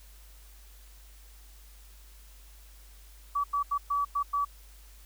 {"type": "tone bursts at uneven times", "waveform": "sine", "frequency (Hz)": 1145, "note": "D6", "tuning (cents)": -44, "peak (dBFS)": -25, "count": 6, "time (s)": [[3.35, 3.44], [3.53, 3.63], [3.71, 3.78], [3.9, 4.05], [4.15, 4.23], [4.33, 4.45]], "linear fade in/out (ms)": 10, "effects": ["added 50 Hz sine -50 dBFS peak until 5.05 s", "white hiss -58 dBFS RMS until 5.05 s"]}